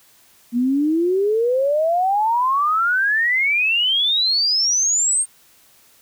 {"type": "exponential sweep", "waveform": "sine", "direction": "up", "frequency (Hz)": [233.1, 8770], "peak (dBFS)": -15, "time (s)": [0.52, 5.26], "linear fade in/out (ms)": 50, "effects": ["white hiss -53 dBFS RMS until 6.01 s"]}